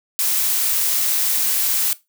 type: noise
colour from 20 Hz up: blue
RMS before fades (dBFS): -19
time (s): 0.19-1.93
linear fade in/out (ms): 0
effects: noise-tail reverb RT60 0.2 s tail -17 dB re dry